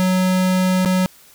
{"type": "tone with dropouts", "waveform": "square", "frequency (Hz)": 185, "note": "F#3", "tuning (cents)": 0, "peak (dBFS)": -15, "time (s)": [0, 1.06], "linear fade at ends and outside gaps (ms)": 0, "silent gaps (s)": [0.849, 0.858], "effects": ["white hiss -48 dBFS RMS until 1.34 s"]}